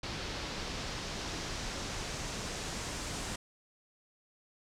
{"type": "noise with low-pass filter sweep", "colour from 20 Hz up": "pink", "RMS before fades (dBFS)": -39, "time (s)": [0.03, 3.36], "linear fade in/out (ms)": 5, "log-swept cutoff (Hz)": [4700, 7700], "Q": 1.5, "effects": []}